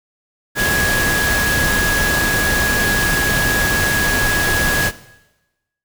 sine tone in noise, 1665 Hz, G#6, 4 cents sharp, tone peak -16 dBFS, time 0.55-4.92 s, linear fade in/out 50 ms, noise pink, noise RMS -19 dBFS, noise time 0.55-4.92 s, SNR 0 dB, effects noise-tail reverb RT60 1.0 s tail -17 dB re dry

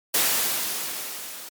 white noise with level ramp, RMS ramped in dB -20 to -39 dBFS, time 0.14-1.49 s, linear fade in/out 5 ms, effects high-pass 200 Hz 12 dB/octave + MP3 96 kbps

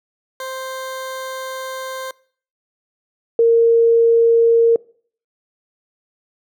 20% pulse / sine tone pair in turn, 523.3 / 461.8 Hz, C5 / A#4, 0 / -16 cents, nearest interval major second, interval 216 cents, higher first, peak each -21 / -9 dBFS, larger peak second, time 0.4-2.11 / 3.39-4.76 s, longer first, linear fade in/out 2 ms, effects noise-tail reverb RT60 0.5 s tail -23 dB re dry

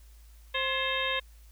harmonic tone with a mistuned harmonic, 528 Hz, C5, 16 cents sharp, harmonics 1 / 2 / 3 / 4 / 5 / 6 / 7, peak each -35 / -35 / -35 / -35 / -35 / -35 / -35 dBFS, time 0.54-1.2 s, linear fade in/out 10 ms, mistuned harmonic 3, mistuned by +120 cents, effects added 55 Hz sine -50 dBFS peak until 1.51 s + white hiss -63 dBFS RMS until 1.51 s

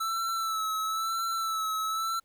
square tone with vibrato, 1318.5 Hz, E6, in tune, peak -29 dBFS, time 0-2.2 s, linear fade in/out 10 ms, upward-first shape sine, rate 1 Hz, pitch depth 37 cents each way, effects pink hiss -73 dBFS RMS until 2.24 s

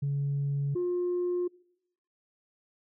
sine tone pair in turn, 141.1 / 355.5 Hz, C#3 / F4, +31 / +31 cents, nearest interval octave + major third, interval 1600 cents, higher second, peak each -25 dBFS, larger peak neither, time 0.02-0.75 / 0.75-1.48 s, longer neither, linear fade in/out 10 ms, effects noise-tail reverb RT60 0.8 s tail -25 dB re dry + tanh soft clip ceiling -24 dBFS

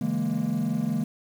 triangle chord, A# half-diminished seventh, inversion first, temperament equal with one note detuned, 141.91 / 164.81 / 207.7 / 233.1 Hz, C#3 / E3 / G#3 / A#3, +41 / 0 / 0 / 0 cents, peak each -30 / -28 / -26 / -25 dBFS, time 0.01-1.04 s, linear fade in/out 5 ms, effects tanh soft clip ceiling -16 dBFS + 8-bit

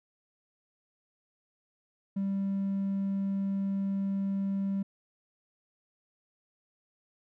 triangle tone, 196 Hz, G3, in tune, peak -25 dBFS, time 2.16-4.83 s, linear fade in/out 10 ms, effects tanh soft clip ceiling -23 dBFS

